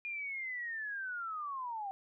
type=linear sweep; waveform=sine; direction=down; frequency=2433 to 761 Hz; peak=-37 dBFS; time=0.05-1.91 s; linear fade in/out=0 ms; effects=none